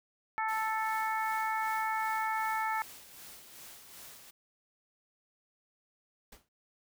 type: harmonic tone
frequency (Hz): 440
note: A4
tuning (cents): 0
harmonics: 2 / 3 / 4 / 5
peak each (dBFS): -32 / -36 / -38 / -40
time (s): 0.38-2.82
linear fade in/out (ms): 0
type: noise with tremolo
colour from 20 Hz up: white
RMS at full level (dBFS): -49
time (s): 0.48-4.31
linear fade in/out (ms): 10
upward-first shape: sine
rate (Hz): 2.6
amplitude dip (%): 45
type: noise with exponential decay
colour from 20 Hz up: pink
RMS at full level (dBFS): -48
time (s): 6.32-6.49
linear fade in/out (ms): 5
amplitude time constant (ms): 36
effects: none